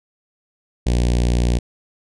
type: tone with notch filter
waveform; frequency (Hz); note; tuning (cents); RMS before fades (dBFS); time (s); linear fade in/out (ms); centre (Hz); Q
sawtooth; 59.9; A#1; +48; -17; 0.86-1.59; 10; 1300; 0.6
effects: resampled to 22050 Hz